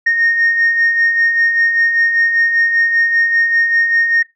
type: beating tone pair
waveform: sine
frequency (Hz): 1844 / 1849.1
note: A#6 / A#6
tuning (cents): -19 / -15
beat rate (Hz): 5.1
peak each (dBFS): -19 / -10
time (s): 0.06-4.23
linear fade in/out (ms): 10
effects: noise-tail reverb RT60 0.2 s tail -19 dB re dry + tanh soft clip ceiling -6 dBFS